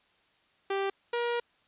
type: tone pair in turn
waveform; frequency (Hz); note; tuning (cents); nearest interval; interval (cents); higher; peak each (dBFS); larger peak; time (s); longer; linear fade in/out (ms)
sawtooth; 392 / 475.9; G4 / A#4; 0 / +36; minor third; 336; second; -24; neither; 0.7-0.9 / 1.13-1.4; second; 5
effects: white hiss -67 dBFS RMS until 1.67 s + resampled to 8000 Hz